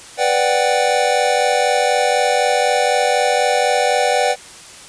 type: chord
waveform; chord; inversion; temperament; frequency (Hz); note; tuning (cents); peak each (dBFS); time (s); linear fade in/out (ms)
square; G major seventh; first; equal; 493.9 / 587.3 / 740 / 784; B4 / D5 / F#5 / G5; 0 / 0 / 0 / 0; -20; 0.17-4.36; 50
effects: white hiss -38 dBFS RMS until 4.88 s + resampled to 22050 Hz